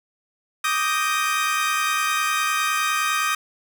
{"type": "chord", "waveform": "30% pulse", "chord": "Eb major seventh", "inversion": "third", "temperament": "equal", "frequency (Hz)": [1174.7, 1244.5, 1568, 1864.7], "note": ["D6", "Eb6", "G6", "Bb6"], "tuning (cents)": [0, 0, 0, 0], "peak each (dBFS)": [-25, -20, -25, -26], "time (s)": [0.64, 3.35], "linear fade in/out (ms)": 5, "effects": []}